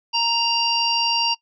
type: harmonic tone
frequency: 932.3 Hz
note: A#5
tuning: in tune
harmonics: 1 / 3 / 5 / 6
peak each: -23 / -22 / -22 / -28 dBFS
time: 0.13-1.35 s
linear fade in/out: 20 ms
effects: noise-tail reverb RT60 0.1 s tail -22 dB re dry